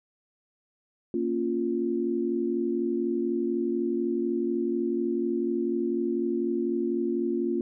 sine chord, Bb minor, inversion none, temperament equal, 233.1 / 277.2 / 349.2 Hz, Bb3 / Db4 / F4, 0 / 0 / 0 cents, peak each -30 / -31 / -27 dBFS, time 1.14-7.61 s, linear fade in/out 2 ms, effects none

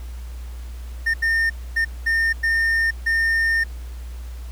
triangle tone bursts at uneven times, 1819 Hz, A#6, 43 cents flat, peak -15 dBFS, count 6, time 1.06-1.14 / 1.22-1.5 / 1.76-1.85 / 2.06-2.33 / 2.43-2.91 / 3.06-3.64 s, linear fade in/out 10 ms, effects added 60 Hz sine -30 dBFS peak until 4.51 s + pink hiss -48 dBFS RMS until 4.51 s

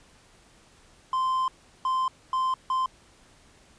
triangle tone bursts at uneven times, 1039 Hz, C6, 12 cents flat, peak -21 dBFS, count 4, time 1.13-1.48 / 1.85-2.08 / 2.33-2.54 / 2.7-2.86 s, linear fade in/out 2 ms, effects pink hiss -57 dBFS RMS until 3.78 s + resampled to 22050 Hz

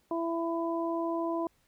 harmonic tone, 333.5 Hz, E4, 20 cents sharp, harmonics 1 / 2 / 3, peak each -31 / -34 / -36 dBFS, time 0.11-1.47 s, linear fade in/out 2 ms, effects pink hiss -70 dBFS RMS until 1.67 s

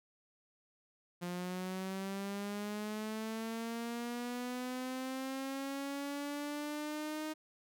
sawtooth linear sweep, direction up, 175.2 to 311.1 Hz, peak -34 dBFS, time 1.21-7.34 s, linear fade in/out 20 ms, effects none

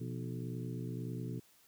harmonic tone with a mistuned harmonic, 61.74 Hz, B1, in tune, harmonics 2 / 3 / 4 / 5 / 6 / 7, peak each -40 / -44 / -46 / -48 / -50 / -51 dBFS, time 0-1.4 s, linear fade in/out 10 ms, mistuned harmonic 3, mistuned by -120 cents, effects white hiss -66 dBFS RMS until 1.67 s

